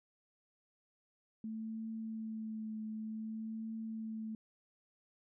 sine tone with vibrato, 220 Hz, A3, in tune, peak -39 dBFS, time 1.44-4.35 s, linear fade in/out 2 ms, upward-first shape triangle, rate 0.54 Hz, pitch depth 24 cents each way, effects none

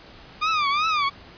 sawtooth tone with vibrato, 1205 Hz, D6, 44 cents sharp, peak -16 dBFS, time 0.41-1.1 s, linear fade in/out 20 ms, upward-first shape triangle, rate 2.7 Hz, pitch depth 160 cents each way, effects pink hiss -46 dBFS RMS until 1.37 s + resampled to 11025 Hz

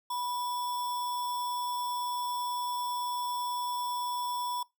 sine tone with sample-and-hold, 981 Hz, B5, 12 cents flat, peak -31 dBFS, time 0.1-4.63 s, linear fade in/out 5 ms, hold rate 4410 Hz, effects noise-tail reverb RT60 0.2 s tail -22 dB re dry

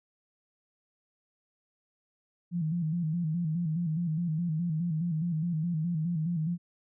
sine tone with vibrato, 164.81 Hz, E3, in tune, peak -27 dBFS, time 2.51-6.58 s, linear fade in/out 50 ms, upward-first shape square, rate 4.8 Hz, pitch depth 91 cents each way, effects none

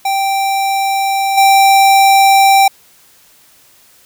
square tone with level steps, 783 Hz, G5, 2 cents flat, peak -13 / -6 dBFS, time 0.05-2.68 s, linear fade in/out 5 ms, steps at 1.37 s, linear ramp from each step 10 ms, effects white hiss -47 dBFS RMS until 4.05 s

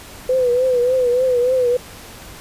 sine tone with vibrato, 501 Hz, B4, 25 cents sharp, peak -13 dBFS, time 0.29-1.77 s, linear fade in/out 5 ms, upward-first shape triangle, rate 3.4 Hz, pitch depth 81 cents each way, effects pink hiss -38 dBFS RMS until 2.4 s + resampled to 32000 Hz

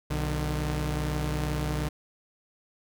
sawtooth tone pair together, 62.49 / 150.8 Hz, B1 / D3, +21 / +46 cents, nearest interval octave + minor third, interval 1525 cents, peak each -26 dBFS, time 0.1-1.89 s, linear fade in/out 10 ms, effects none

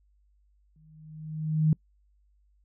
sine tone with exponential growth, 155.7 Hz, D#3, 2 cents sharp, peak -17 dBFS, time 0.76-1.73 s, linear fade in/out 2 ms, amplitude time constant 210 ms, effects noise-tail reverb RT60 0.1 s tail -26 dB re dry + added 50 Hz sine -62 dBFS peak until 2.64 s

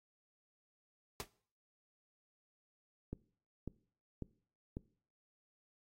pink noise with exponential decay, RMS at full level -37 dBFS, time 1.2-1.28 s, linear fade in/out 0 ms, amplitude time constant 16 ms
click train, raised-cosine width 3 ms, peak -28 dBFS, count 4, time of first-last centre 3.13-4.769 s, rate 1.83 Hz
effects noise-tail reverb RT60 0.5 s tail -21 dB re dry + AAC 48 kbps

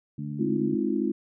harmonic tone, 72.7 Hz, D2, 17 cents flat, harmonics 2 / 3 / 4, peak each -33 / -35 / -39 dBFS, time 0.18-0.75 s, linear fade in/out 5 ms
sine chord, F minor seventh, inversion first, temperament just, 209.5 / 261.9 / 314.3 / 349.2 Hz, Ab3 / C4 / Eb4 / F4, +15 / +2 / +18 / 0 cents, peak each -29 dBFS, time 0.39-1.12 s, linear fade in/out 10 ms
effects none

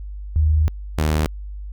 sine / sawtooth tone pair in turn, 77.1 / 77.1 Hz, D#2 / D#2, -15 / -15 cents, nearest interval unison, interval 0 cents, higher neither, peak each -13 dBFS, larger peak neither, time 0.36-0.68 / 0.98-1.26 s, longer first, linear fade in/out 0 ms, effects added 50 Hz sine -29 dBFS peak until 1.72 s

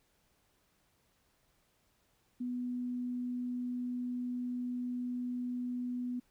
sine tone, 246.9 Hz, B3, in tune, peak -34 dBFS, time 2.4-6.2 s, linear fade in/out 10 ms, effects pink hiss -73 dBFS RMS until 6.3 s

